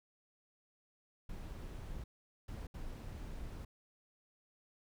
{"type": "noise bursts at uneven times", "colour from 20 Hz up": "brown", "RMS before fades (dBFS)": -45, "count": 3, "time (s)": [[1.29, 2.04], [2.48, 2.67], [2.74, 3.65]], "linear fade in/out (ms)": 5, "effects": []}